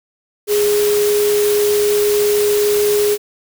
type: tone in noise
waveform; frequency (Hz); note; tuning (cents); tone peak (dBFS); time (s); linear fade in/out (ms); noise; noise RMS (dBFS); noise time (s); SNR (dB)
sine; 415.3; G#4; 0; -12; 0.47-3.18; 50; white; -23; 0.47-3.18; +8
effects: none